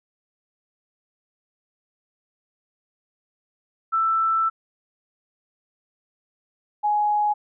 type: tone pair in turn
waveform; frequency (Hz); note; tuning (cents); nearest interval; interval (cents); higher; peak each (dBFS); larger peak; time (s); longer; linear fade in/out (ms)
sine; 1327 / 836; E6 / G#5; +11 / +11; minor sixth; 800; first; -18; neither; 3.92-4.5 / 6.83-7.34; first; 20
effects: none